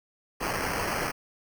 white noise with sample-and-hold, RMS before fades -30 dBFS, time 0.4-1.12 s, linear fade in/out 20 ms, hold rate 3675 Hz, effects none

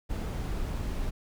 brown noise, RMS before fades -32 dBFS, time 0.09-1.11 s, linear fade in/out 20 ms, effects none

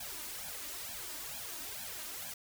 white noise with flanger, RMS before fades -43 dBFS, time 0-2.34 s, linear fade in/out 5 ms, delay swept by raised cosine 1.2 to 3.3 ms, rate 2.2 Hz, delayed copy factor +1, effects none

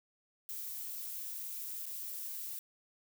violet noise with dropouts, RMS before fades -42 dBFS, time 0.49-2.59 s, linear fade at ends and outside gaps 0 ms, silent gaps 1.856-1.865 s, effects none

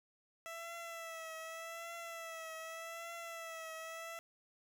15% pulse tone with vibrato, 660 Hz, E5, 2 cents sharp, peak -38 dBFS, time 0.46-4.19 s, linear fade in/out 0 ms, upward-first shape triangle, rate 0.84 Hz, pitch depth 50 cents each way, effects none

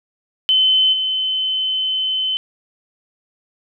sine tone with level steps, 3054 Hz, G7, 46 cents flat, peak -11 / -17 dBFS, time 0.49-2.37 s, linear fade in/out 0 ms, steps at 0.92 s, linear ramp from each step 20 ms, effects none

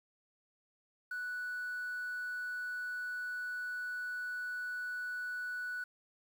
triangle tone, 1480 Hz, F#6, in tune, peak -34 dBFS, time 1.11-5.84 s, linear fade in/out 5 ms, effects tanh soft clip ceiling -32 dBFS + 10-bit

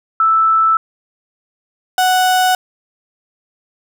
sine / 35% pulse tone pair in turn, 1318.5 / 740 Hz, E6 / F#5, 0 / 0 cents, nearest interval minor seventh, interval 1000 cents, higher first, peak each -9 dBFS, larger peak neither, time 0.2-0.77 / 1.98-2.55 s, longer neither, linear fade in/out 2 ms, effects none

